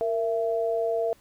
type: tone pair together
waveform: sine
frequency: 462.1 / 668 Hz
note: A#4 / E5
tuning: -15 / +23 cents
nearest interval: tritone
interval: 638 cents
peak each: -26 dBFS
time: 0.01-1.13 s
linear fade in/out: 0 ms
effects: pink hiss -59 dBFS RMS until 1.2 s